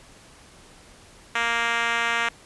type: tone with band-pass filter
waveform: 5% pulse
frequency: 233.1 Hz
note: A#3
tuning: in tune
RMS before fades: -24 dBFS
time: 1.35-2.29 s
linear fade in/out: 5 ms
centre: 1800 Hz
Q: 0.84
effects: pink hiss -50 dBFS RMS until 2.45 s + resampled to 24000 Hz